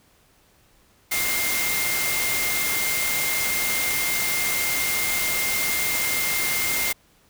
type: tone in noise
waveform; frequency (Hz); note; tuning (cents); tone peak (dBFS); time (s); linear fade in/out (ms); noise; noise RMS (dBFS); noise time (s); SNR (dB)
sine; 2110; C7; +14; -26; 1.11-6.93; 10; white; -25; 1.11-6.93; -4
effects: pink hiss -59 dBFS RMS until 7.29 s